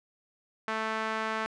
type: tone with band-pass filter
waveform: sawtooth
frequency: 220 Hz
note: A3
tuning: in tune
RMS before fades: -32 dBFS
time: 0.68-1.46 s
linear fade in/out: 0 ms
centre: 1400 Hz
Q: 1.3
effects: resampled to 22050 Hz